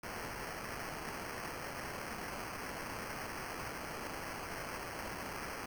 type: noise with sample-and-hold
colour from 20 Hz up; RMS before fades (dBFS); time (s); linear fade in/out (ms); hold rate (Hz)
white; -43; 0.03-5.66; 5; 3675
effects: none